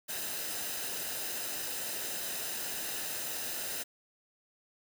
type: noise with comb filter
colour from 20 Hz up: white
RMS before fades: -37 dBFS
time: 0.08-3.84 s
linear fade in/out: 20 ms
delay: 0.89 ms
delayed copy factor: -0.5
effects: none